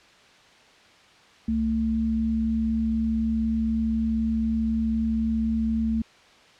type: tone pair together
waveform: sine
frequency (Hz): 66.6 / 224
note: C2 / A3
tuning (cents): +31 / +31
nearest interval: octave + major sixth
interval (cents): 2100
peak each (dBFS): -30 / -22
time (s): 1.48-6.02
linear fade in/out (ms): 5
effects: white hiss -53 dBFS RMS until 6.59 s + low-pass 4000 Hz 12 dB/octave